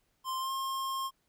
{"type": "tone with pitch glide", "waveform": "square", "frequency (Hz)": [1046.5, 1068.5], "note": ["C6", "C6"], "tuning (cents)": [0, 36], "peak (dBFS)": -33, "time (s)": [0.24, 1.11], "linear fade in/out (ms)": 50, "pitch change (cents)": 36, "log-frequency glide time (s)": [0.4, 0.51], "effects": ["pink hiss -75 dBFS RMS until 1.28 s"]}